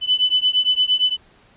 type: beating tone pair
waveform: sine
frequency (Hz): 3000 / 3008.7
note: F#7 / F#7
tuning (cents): +23 / +28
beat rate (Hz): 8.7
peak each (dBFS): -18 / -18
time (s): 0.01-1.17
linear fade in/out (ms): 50
effects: pink hiss -53 dBFS RMS until 1.56 s + resampled to 8000 Hz